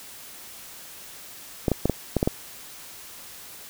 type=clicks; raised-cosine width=2 ms; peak=-7 dBFS; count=7; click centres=1.682 / 1.717 / 1.856 / 1.897 / 2.167 / 2.229 / 2.275 s; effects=white hiss -43 dBFS RMS until 3.69 s